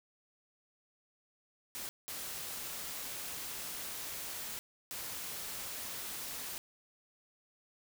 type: noise bursts at uneven times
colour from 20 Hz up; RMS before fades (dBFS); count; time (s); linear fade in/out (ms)
white; -42; 3; 1.75-1.89 / 2.08-4.59 / 4.91-6.58; 0
effects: none